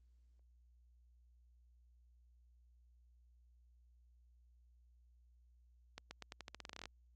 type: accelerating click train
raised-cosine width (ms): 0.2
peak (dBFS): -30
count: 16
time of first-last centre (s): 5.98-6.856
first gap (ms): 130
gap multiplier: 0.87
effects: added 60 Hz sine -65 dBFS peak until 7.15 s + Opus 32 kbps